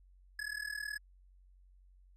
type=tone with amplitude modulation; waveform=square; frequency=1695 Hz; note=G#6; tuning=35 cents sharp; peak=-35 dBFS; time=0.39-0.98 s; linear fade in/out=2 ms; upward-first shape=sine; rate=38.8 Hz; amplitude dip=90%; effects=added 46 Hz sine -59 dBFS peak until 2.16 s + low-pass 11000 Hz 12 dB/octave